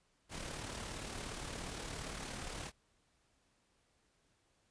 pink noise with amplitude modulation, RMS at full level -42 dBFS, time 0.29-2.72 s, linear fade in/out 50 ms, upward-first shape sine, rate 37.2 Hz, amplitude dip 45%, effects pink hiss -75 dBFS RMS until 4.7 s + resampled to 22050 Hz

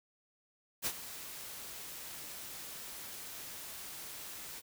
white noise with ADSR envelope, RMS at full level -33 dBFS, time 0.82-4.62 s, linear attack 41 ms, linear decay 59 ms, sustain -13 dB, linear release 39 ms, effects none

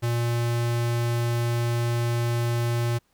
square tone, 118.4 Hz, A#2, 27 cents sharp, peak -23 dBFS, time 0.02-2.99 s, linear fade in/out 20 ms, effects pink hiss -68 dBFS RMS until 3.13 s

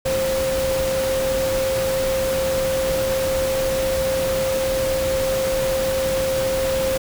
sine tone in noise, 529 Hz, C5, 19 cents sharp, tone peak -19 dBFS, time 0.05-6.98 s, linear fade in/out 10 ms, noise pink, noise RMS -27 dBFS, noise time 0.05-6.98 s, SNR +5 dB, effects none

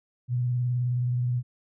sine tone with vibrato, 123.3 Hz, B2, 2 cents flat, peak -23 dBFS, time 0.28-1.43 s, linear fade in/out 50 ms, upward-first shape sine, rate 19 Hz, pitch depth 35 cents each way, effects none

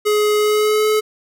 square tone with pitch glide, 420.7 to 429.3 Hz, G#4 to A4, +22 to -43 cents, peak -14 dBFS, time 0.05-1.01 s, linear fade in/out 20 ms, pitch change +35 cents, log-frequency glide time 0.37-0.88 s, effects none

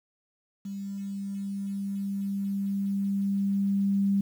sine tone with level ramp, 198.1 Hz, G3, 18 cents sharp, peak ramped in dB -33 to -21 dBFS, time 0.65-4.21 s, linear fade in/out 5 ms, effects 9-bit

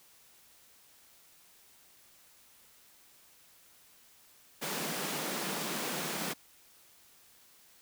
pink high-pass noise, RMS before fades -36 dBFS, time 4.61-6.34 s, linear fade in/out 20 ms, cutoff 150 Hz, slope 96 dB/octave, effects white hiss -61 dBFS RMS until 7.81 s

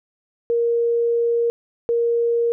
sine tone pair in turn, 468.7 / 468.7 Hz, A#4 / A#4, +9 / +9 cents, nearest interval unison, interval 0 cents, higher neither, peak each -16 dBFS, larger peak neither, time 0.5-1.5 / 1.89-2.52 s, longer first, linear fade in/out 0 ms, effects none

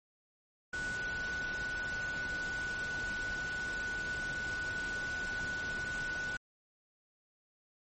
sine tone in noise, 1480 Hz, F#6, in tune, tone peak -35 dBFS, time 0.73-6.37 s, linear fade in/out 5 ms, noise pink, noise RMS -44 dBFS, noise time 0.73-6.37 s, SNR +6 dB, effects MP3 32 kbps

